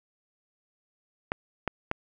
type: clicks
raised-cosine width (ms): 0.5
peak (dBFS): -12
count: 3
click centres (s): 1.319 / 1.677 / 1.914
effects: none